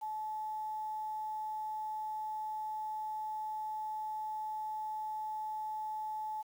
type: tone with quantisation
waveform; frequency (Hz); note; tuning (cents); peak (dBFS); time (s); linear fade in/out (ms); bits
sine; 862; A5; -36; -36; 0.01-6.43; 20; 10
effects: none